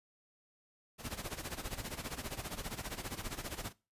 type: noise with tremolo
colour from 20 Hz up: pink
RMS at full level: -39 dBFS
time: 0.98-3.73 s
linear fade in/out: 50 ms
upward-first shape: sine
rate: 15 Hz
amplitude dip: 80%
effects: noise-tail reverb RT60 0.3 s tail -21 dB re dry + resampled to 32000 Hz